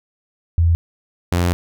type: tone pair in turn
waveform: sine / sawtooth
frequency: 83.9 / 87.77 Hz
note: E2 / F2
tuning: +31 / +9 cents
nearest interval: minor second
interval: 78 cents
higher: second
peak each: -11 dBFS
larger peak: neither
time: 0.58-0.75 / 1.32-1.53 s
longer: second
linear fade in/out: 0 ms
effects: none